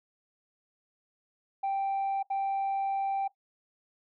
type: tone bursts at uneven times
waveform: sine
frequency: 784 Hz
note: G5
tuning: in tune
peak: -25 dBFS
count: 2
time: 1.63-2.23 / 2.3-3.28 s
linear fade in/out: 10 ms
effects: noise-tail reverb RT60 0.1 s tail -17 dB re dry + tanh soft clip ceiling -26 dBFS